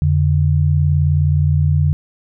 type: tone pair together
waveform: sine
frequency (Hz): 86.69 / 145.8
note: F2 / D3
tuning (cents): -12 / -12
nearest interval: major sixth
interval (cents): 900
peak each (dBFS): -14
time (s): 0.02-1.93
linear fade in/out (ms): 0
effects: none